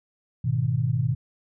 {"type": "chord", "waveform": "sine", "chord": "G# minor", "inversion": "none", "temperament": "equal", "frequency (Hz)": [103.83, 123.47, 155.56], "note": ["G#2", "B2", "D#3"], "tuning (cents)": [0, 0, 0], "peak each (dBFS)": [-28, -23, -27], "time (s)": [0.44, 1.15], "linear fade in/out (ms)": 10, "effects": []}